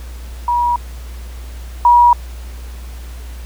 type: tone pair in turn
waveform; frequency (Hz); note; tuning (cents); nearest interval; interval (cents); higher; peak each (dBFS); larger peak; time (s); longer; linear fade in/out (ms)
sine; 961 / 961; B5 / B5; -48 / -48; unison; 0; neither; -12 / -5; second; 0.48-0.76 / 1.85-2.13; neither; 2
effects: added 60 Hz sine -27 dBFS peak until 3.45 s + pink hiss -41 dBFS RMS until 3.45 s